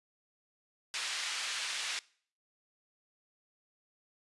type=band-pass noise; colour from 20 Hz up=pink; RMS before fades=-37 dBFS; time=0.94-1.99 s; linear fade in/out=0 ms; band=2000 to 6100 Hz; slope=12 dB/octave; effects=noise-tail reverb RT60 0.5 s tail -22 dB re dry + resampled to 24000 Hz